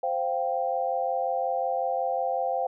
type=chord; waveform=sine; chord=C suspended fourth; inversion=none; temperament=equal; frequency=523.3 / 698.5 / 784 Hz; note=C5 / F5 / G5; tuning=0 / 0 / 0 cents; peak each=-29 dBFS; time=0.03-2.67 s; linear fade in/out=5 ms; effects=none